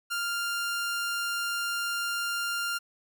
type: tone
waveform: sawtooth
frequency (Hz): 1396.9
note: F6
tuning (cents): 0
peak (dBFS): -25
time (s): 0.1-2.79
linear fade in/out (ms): 20
effects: none